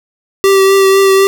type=tone with vibrato; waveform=square; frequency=388.6 Hz; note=G4; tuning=15 cents flat; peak=-6 dBFS; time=0.44-1.27 s; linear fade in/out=0 ms; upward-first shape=triangle; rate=4 Hz; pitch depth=19 cents each way; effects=none